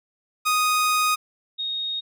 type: tone pair in turn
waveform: sawtooth / sine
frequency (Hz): 1244.5 / 3729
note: D#6 / A#7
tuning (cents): 0 / 0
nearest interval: octave + perfect fifth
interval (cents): 1900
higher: second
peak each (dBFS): -15 / -25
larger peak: first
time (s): 0.45-1.16 / 1.58-2.01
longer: first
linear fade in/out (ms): 20
effects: none